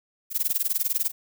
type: noise with tremolo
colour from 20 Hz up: violet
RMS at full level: -22 dBFS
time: 0.3-1.12 s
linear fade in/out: 50 ms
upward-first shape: sine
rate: 20 Hz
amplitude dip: 95%
effects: none